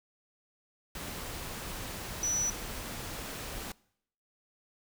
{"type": "tone in noise", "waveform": "sine", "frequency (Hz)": 5920, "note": "F#8", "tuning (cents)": 0, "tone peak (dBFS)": -28, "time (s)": [2.23, 2.5], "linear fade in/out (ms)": 2, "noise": "pink", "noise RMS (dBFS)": -40, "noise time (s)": [0.95, 3.72], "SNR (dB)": 9, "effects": ["noise-tail reverb RT60 0.7 s tail -23 dB re dry"]}